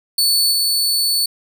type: tone with level steps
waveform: sawtooth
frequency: 4459 Hz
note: C#8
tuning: 9 cents sharp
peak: -10 / -12 dBFS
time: 0.18-1.26 s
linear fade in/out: 5 ms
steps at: 0.51 s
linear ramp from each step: 20 ms
effects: none